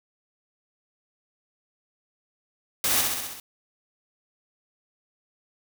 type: noise with echo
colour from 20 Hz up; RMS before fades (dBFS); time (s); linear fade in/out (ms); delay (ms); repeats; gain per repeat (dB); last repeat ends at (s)
white; -24; 2.84-3.01; 2; 65; 6; -3; 3.4
effects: none